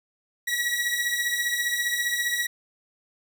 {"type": "beating tone pair", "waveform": "sawtooth", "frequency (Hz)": [1911, 1926], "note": ["A#6", "B6"], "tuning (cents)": [43, -44], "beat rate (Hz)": 15, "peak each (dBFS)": [-26, -22], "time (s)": [0.47, 2.47], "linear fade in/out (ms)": 10, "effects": []}